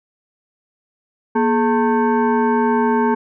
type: tone with frequency modulation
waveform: sine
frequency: 238 Hz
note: A#3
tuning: 36 cents sharp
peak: -13 dBFS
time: 1.35-3.15 s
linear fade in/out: 10 ms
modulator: 661 Hz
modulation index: 1.3
effects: none